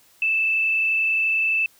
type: tone with frequency modulation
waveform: sine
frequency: 2637 Hz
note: E7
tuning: in tune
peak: -18 dBFS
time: 0.22-1.66 s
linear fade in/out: 2 ms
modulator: 31.6 Hz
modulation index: 0.81
effects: white hiss -56 dBFS RMS until 1.79 s